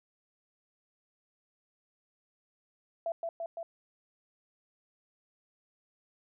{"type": "tone with echo", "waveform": "sine", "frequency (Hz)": 669, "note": "E5", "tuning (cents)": 25, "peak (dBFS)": -30, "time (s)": [3.06, 3.12], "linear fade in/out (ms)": 2, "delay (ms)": 170, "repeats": 3, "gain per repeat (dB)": -2, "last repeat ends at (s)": 3.63, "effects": []}